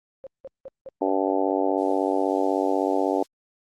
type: tone bursts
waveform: sine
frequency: 535 Hz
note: C5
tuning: 38 cents sharp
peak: -34 dBFS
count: 9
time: 0.24-1.923 s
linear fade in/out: 0 ms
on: 27 ms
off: 180 ms
type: harmonic tone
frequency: 96.2 Hz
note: G2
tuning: 32 cents flat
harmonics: 3 / 4 / 5 / 6 / 7 / 8 / 9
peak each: -26 / -27 / -28 / -29 / -29 / -30 / -31 dBFS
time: 1.01-3.23 s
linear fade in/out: 5 ms
type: noise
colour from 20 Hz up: violet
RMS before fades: -40 dBFS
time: 1.77-3.27 s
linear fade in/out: 20 ms
effects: low-pass 5000 Hz 12 dB/octave + Opus 32 kbps